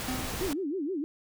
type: noise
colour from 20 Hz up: pink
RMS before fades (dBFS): -35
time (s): 0-0.53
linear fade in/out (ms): 0
type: tone with exponential decay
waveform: square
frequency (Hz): 255.3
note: C4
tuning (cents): -42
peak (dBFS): -30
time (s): 0.08-0.64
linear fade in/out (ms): 5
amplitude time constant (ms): 120
type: tone with vibrato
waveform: sine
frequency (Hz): 330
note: E4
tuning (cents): +2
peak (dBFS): -29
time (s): 0.41-1.04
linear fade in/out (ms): 0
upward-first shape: sine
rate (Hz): 6.4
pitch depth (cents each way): 300
effects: none